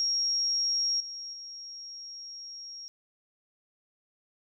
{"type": "tone with level steps", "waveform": "sine", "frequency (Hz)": 5588, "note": "F8", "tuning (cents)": 0, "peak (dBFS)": [-25, -37, -40], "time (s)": [0, 2.88], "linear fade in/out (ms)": 0, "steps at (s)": [1, 1.33], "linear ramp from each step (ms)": 5, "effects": []}